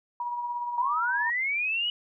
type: tone with tremolo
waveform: sine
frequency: 962 Hz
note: B5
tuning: 46 cents flat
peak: -27 dBFS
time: 0.2-1.3 s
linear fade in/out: 2 ms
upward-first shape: triangle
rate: 17 Hz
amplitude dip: 45%
type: linear sweep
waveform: sine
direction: up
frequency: 932.3 to 2960 Hz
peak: -25 dBFS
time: 0.78-1.9 s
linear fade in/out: 2 ms
effects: none